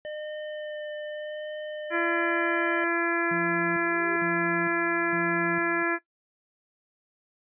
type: tone with vibrato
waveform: square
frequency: 605 Hz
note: D#5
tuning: 49 cents flat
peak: -34 dBFS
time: 0.05-2.84 s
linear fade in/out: 0 ms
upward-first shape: sine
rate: 0.83 Hz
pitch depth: 11 cents each way
type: harmonic tone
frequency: 339 Hz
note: E4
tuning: 49 cents sharp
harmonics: 1 / 2 / 3 / 4 / 5 / 6 / 7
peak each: -28 / -35 / -35 / -32 / -27 / -35 / -35 dBFS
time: 1.9-5.99 s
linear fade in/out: 50 ms
type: tone with tremolo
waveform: triangle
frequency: 172.9 Hz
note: F3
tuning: 17 cents flat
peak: -31 dBFS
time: 3.31-5.83 s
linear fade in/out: 5 ms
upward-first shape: square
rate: 1.1 Hz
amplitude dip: 75%
type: tone with exponential growth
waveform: sine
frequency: 392 Hz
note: G4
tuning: in tune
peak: -32 dBFS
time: 3.6-4.16 s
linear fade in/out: 0 ms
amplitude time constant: 120 ms
effects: noise-tail reverb RT60 0.1 s tail -18 dB re dry + resampled to 8000 Hz